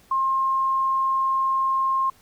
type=tone; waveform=sine; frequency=1065 Hz; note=C6; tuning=30 cents sharp; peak=-19 dBFS; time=0.11-2.1 s; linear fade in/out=5 ms; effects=pink hiss -56 dBFS RMS until 2.21 s